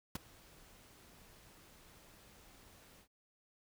pink noise with ADSR envelope, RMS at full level -38 dBFS, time 0.15-3.08 s, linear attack 5 ms, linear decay 14 ms, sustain -23 dB, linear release 85 ms, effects none

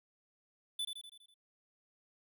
square tone with echo, 3492 Hz, A7, 14 cents flat, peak -35 dBFS, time 0.79-0.85 s, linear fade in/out 5 ms, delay 82 ms, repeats 6, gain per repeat -5 dB, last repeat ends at 1.342 s, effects none

